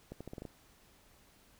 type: accelerating click train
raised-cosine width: 2 ms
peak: -30 dBFS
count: 7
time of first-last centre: 0.12-0.453 s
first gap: 86 ms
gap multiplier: 0.82
effects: pink hiss -64 dBFS RMS until 1.59 s